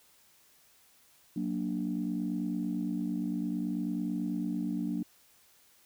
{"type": "chord", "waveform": "sine", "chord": "Gb augmented", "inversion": "none", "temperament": "equal with one note detuned", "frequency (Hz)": [184.14, 233.1, 293.7], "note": ["Gb3", "Bb3", "D4"], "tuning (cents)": [-8, 0, 0], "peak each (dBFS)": -34, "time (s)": [1.36, 5.03], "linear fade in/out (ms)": 5, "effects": ["tanh soft clip ceiling -22 dBFS", "white hiss -63 dBFS RMS until 5.85 s"]}